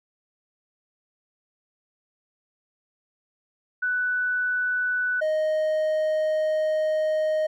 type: tone pair in turn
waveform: sine / triangle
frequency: 1489 / 621.9 Hz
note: F#6 / D#5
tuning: +11 / -1 cents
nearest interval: octave + minor third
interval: 1512 cents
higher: first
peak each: -22 / -19 dBFS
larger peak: second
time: 3.82-5.21 / 5.21-7.47 s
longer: second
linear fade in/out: 10 ms
effects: none